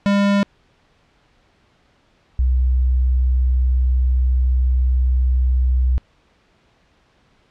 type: tone pair in turn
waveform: square / sine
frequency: 200.8 / 63.25 Hz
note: G3 / B1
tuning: +42 / +42 cents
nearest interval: octave + minor sixth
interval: 2000 cents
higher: first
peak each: -14 / -13 dBFS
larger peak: second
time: 0.06-0.43 / 2.39-5.98 s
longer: second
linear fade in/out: 0 ms
effects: pink hiss -58 dBFS RMS until 7.5 s + low-pass 4000 Hz 12 dB/octave